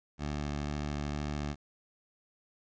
15% pulse tone with vibrato, 73.42 Hz, D2, in tune, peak -27 dBFS, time 0.18-1.56 s, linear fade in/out 50 ms, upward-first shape sine, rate 2.1 Hz, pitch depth 12 cents each way, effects resampled to 16000 Hz + 11-bit

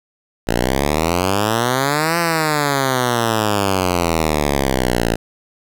5% pulse exponential two-way sweep, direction up then down, 55.7 to 172.3 to 55.7 Hz, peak -4 dBFS, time 0.47-5.16 s, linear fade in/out 10 ms, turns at 2.18 s, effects none

